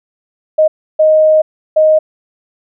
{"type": "tone bursts at uneven times", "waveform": "sine", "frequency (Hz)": 623, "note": "D#5", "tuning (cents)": 2, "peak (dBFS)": -5, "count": 3, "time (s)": [[0.58, 0.68], [0.99, 1.42], [1.76, 1.99]], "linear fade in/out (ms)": 10, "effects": []}